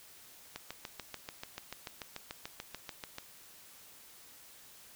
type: click train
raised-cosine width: 0.2 ms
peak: -23 dBFS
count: 19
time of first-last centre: 0.56-3.184 s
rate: 6.86 Hz
effects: white hiss -56 dBFS RMS until 4.95 s